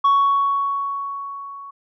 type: tone with level ramp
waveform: sine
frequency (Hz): 1115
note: C#6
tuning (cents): +10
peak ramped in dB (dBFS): -9 to -34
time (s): 0.04-1.71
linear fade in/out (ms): 10
effects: tanh soft clip ceiling -11 dBFS